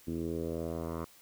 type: tone with low-pass filter sweep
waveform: 10% pulse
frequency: 82.41 Hz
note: E2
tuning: in tune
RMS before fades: -36 dBFS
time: 0.07-1.05 s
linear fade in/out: 10 ms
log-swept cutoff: 290 to 1100 Hz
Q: 2.4
effects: white hiss -59 dBFS RMS until 1.21 s